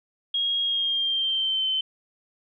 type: tone with pitch glide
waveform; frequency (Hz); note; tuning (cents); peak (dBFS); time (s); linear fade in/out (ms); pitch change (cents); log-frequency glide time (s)
sine; 3275 to 3073; G#7 to G7; -25 to -35; -22; 0.34-1.81; 5; -110; 0.63-1.68
effects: none